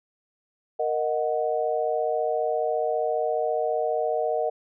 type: chord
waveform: sine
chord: D# minor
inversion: second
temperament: equal with one note detuned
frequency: 466.2 / 622.3 / 737 Hz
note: A#4 / D#5 / F#5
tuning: 0 / 0 / -7 cents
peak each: -27 / -26 / -28 dBFS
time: 0.79-4.5 s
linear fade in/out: 10 ms
effects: none